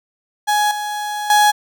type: tone with level steps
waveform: 35% pulse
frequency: 836 Hz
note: G#5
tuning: 11 cents sharp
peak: -12 / -20 / -8 dBFS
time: 0.47-1.52 s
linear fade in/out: 20 ms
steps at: 0.71 / 1.3 s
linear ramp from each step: 2 ms
effects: none